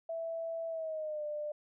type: tone with pitch glide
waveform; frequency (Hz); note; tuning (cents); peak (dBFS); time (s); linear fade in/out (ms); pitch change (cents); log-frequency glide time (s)
sine; 659.3 to 597.6; E5 to D5; 0 to +30; -35; 0.09-1.52; 5; -170; 0.68-1.24
effects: none